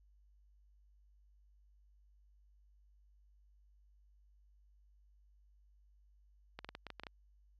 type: clicks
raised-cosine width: 0.3 ms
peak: -29 dBFS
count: 9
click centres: 6.59 / 6.646 / 6.69 / 6.751 / 6.867 / 6.903 / 6.997 / 7.035 / 7.068 s
effects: added 50 Hz sine -64 dBFS peak until 7.59 s